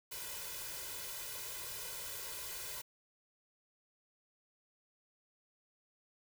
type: noise with comb filter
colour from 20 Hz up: white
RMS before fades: -44 dBFS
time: 0.11-2.82 s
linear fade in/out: 10 ms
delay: 2 ms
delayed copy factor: +1
effects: none